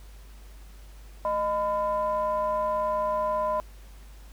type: ring-modulated tone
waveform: triangle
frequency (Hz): 195.7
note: G3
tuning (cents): -3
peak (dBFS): -19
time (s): 1.25-3.6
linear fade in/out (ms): 0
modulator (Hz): 812
effects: added 50 Hz sine -44 dBFS peak until 4.32 s + pink hiss -56 dBFS RMS until 4.32 s